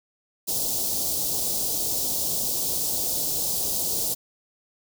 white band-stop noise, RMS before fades -26 dBFS, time 0.47-4.15 s, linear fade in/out 20 ms, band 740 to 4200 Hz, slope 24 dB/octave, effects none

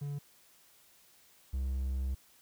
triangle tone pair in turn, 143.3 / 65.74 Hz, D3 / C2, -42 / +9 cents, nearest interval octave + minor second, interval 1349 cents, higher first, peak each -33 / -29 dBFS, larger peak second, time 0.01-0.19 / 1.53-2.15 s, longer second, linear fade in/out 10 ms, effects white hiss -63 dBFS RMS until 2.41 s

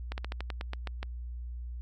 slowing click train, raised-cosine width 0.3 ms, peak -20 dBFS, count 10, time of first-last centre 0.12-1.03 s, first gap 59 ms, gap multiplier 1.13, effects added 60 Hz sine -36 dBFS peak until 1.81 s + MP3 64 kbps

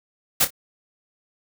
white noise with echo, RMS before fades -17 dBFS, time 0.4-0.45 s, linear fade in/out 10 ms, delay 28 ms, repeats 2, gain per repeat -12 dB, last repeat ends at 0.506 s, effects none

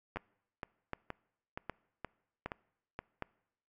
two click trains, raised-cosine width 0.5 ms, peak -24 / -22 dBFS, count 7 / 5, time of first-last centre 0.16-2.99 / 0.17-3.223 s, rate 2.12 / 1.31 Hz, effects noise-tail reverb RT60 0.8 s tail -24 dB re dry

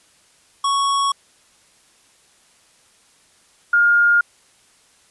square / sine tone pair in turn, 1111 / 1415.6 Hz, C#6 / F6, +4 / +23 cents, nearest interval major third, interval 419 cents, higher second, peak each -17 / -11 dBFS, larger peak second, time 0.64-1.12 / 3.73-4.21 s, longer neither, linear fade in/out 5 ms, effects white hiss -55 dBFS RMS until 5.1 s + resampled to 24000 Hz

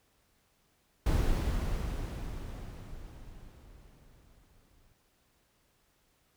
brown noise with exponential decay, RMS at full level -26 dBFS, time 1.06-4.93 s, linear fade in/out 5 ms, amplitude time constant 840 ms, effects pink hiss -71 dBFS RMS until 6.36 s

